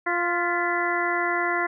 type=harmonic tone with a mistuned harmonic; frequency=348.6 Hz; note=F4; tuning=3 cents flat; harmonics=1 / 2 / 3 / 4 / 5 / 6; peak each=-29 / -29 / -29 / -29 / -29 / -29 dBFS; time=0.06-1.67 s; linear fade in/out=10 ms; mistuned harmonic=6; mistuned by=-72 cents; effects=none